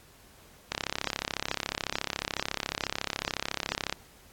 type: click train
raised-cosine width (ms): 0.2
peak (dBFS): -11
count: 110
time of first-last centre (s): 0.72-3.926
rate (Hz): 34
effects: pink hiss -56 dBFS RMS until 4.32 s + AAC 64 kbps